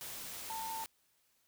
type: tone in noise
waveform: sine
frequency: 896 Hz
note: A5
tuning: 31 cents sharp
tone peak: -39 dBFS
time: 0.5-0.84 s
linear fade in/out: 0 ms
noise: white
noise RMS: -45 dBFS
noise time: 0.01-0.86 s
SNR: +3 dB
effects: white hiss -74 dBFS RMS until 1.47 s